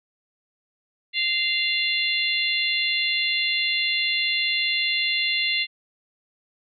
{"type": "harmonic tone with a mistuned harmonic", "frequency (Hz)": 695, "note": "F5", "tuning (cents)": -9, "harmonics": [3, 4, 5, 6], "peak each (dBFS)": [-25, -26, -27, -28], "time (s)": [1.13, 5.67], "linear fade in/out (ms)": 50, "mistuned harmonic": 6, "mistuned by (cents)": -21, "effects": []}